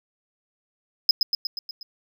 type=tone with echo; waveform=triangle; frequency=5070 Hz; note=D#8; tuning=32 cents sharp; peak=-11 dBFS; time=1.09-1.11 s; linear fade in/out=2 ms; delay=120 ms; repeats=6; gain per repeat=-4 dB; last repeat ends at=1.83 s; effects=none